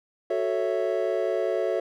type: chord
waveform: triangle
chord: F# minor seventh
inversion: none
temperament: equal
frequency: 370 / 440 / 554.4 / 659.3 Hz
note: F#4 / A4 / C#5 / E5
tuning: 0 / 0 / 0 / 0 cents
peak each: -27 dBFS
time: 0.3-1.8 s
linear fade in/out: 5 ms
effects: none